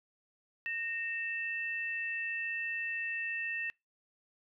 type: tone pair together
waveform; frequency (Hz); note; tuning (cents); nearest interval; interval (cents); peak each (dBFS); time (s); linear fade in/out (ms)
sine; 1848 / 2653; A#6 / E7; -16 / +10; tritone; 626; -36 / -37; 0.66-3.7; 0
effects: noise-tail reverb RT60 0.2 s tail -25 dB re dry

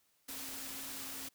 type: tone in noise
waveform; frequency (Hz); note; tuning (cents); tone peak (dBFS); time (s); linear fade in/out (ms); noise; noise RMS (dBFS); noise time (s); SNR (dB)
sine; 269.5; C#4; -49; -54; 0.28-1.29; 10; white; -44; 0.28-1.29; -13
effects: white hiss -74 dBFS RMS until 1.34 s

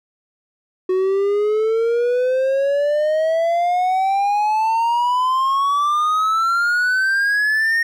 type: exponential sweep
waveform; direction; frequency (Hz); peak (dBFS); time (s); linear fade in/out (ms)
triangle; up; 368.1 to 1857; -13; 0.89-7.83; 5
effects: none

